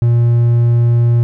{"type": "tone", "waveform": "triangle", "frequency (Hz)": 118.5, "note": "A#2", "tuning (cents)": 29, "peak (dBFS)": -6, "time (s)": [0.02, 1.23], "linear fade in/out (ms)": 0, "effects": []}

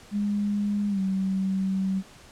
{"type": "tone with pitch glide", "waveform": "sine", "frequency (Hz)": [205, 191.27], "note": ["G#3", "G3"], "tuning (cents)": [-22, -42], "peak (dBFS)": -23, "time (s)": [0.11, 2.03], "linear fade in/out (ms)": 50, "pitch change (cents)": -120, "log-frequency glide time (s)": [0.89, 1], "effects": ["pink hiss -50 dBFS RMS until 2.31 s", "low-pass 9000 Hz 12 dB/octave"]}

